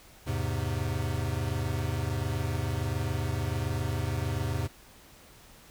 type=chord; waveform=square; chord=E augmented; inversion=none; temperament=equal; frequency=82.41 / 103.83 / 130.81 Hz; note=E2 / G#2 / B#2; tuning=0 / 0 / 0 cents; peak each=-34 / -33 / -34 dBFS; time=0.26-4.68 s; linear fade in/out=20 ms; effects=pink hiss -54 dBFS RMS until 5.7 s